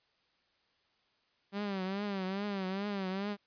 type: tone with vibrato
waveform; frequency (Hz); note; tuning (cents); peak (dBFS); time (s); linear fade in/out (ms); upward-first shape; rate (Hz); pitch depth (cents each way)
sawtooth; 196; G3; 0; -30; 1.52-3.37; 50; triangle; 2.4; 110
effects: white hiss -73 dBFS RMS until 3.46 s + resampled to 11025 Hz